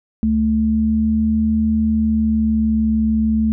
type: tone pair together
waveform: sine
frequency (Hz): 73.22 / 220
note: D2 / A3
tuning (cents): -5 / 0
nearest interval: octave + perfect fifth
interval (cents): 1905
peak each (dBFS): -22 / -14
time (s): 0.23-3.52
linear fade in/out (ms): 0
effects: none